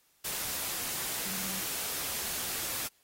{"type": "tone in noise", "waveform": "sine", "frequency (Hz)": 189.7, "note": "F#3", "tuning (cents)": 43, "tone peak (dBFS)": -44, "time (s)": [1.26, 1.61], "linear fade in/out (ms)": 10, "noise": "white", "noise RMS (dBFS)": -35, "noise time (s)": [0.24, 2.88], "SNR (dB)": -12, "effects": ["white hiss -68 dBFS RMS until 3.03 s", "AAC 48 kbps"]}